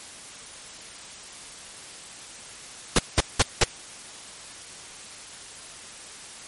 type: noise bursts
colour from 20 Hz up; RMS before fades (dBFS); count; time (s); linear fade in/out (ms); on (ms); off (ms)
pink; -17; 4; 2.96-3.638; 2; 27; 190
effects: white hiss -42 dBFS RMS until 6.47 s + MP3 48 kbps